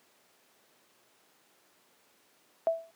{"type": "tone with exponential decay", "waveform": "sine", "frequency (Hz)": 659, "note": "E5", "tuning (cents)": -1, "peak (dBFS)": -20, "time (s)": [2.67, 2.91], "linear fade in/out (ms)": 0, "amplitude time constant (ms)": 52, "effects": ["pink hiss -65 dBFS RMS until 2.95 s", "high-pass 300 Hz 12 dB/octave"]}